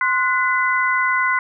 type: tone cluster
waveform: sine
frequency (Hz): 1045 / 1469 / 2018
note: C6 / F#6 / B6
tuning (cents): -2 / -13 / +37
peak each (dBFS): -20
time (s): 0.01-1.39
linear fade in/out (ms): 2
effects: none